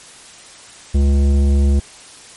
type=tone with tanh clipping; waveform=sine; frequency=70 Hz; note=C#2; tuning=18 cents sharp; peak=-12 dBFS; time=0.94-1.8 s; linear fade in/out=10 ms; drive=13 dB; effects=white hiss -40 dBFS RMS until 2.36 s + MP3 48 kbps